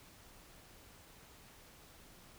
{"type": "silence", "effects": ["pink hiss -59 dBFS RMS until 2.38 s"]}